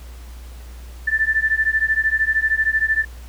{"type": "beating tone pair", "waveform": "sine", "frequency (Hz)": [1760, 1773], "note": ["A6", "A6"], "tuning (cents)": [0, 13], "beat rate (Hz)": 13, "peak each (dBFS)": -19, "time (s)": [1.07, 3.05], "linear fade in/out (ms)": 10, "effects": ["added 60 Hz sine -34 dBFS peak until 3.28 s", "pink hiss -47 dBFS RMS until 3.28 s"]}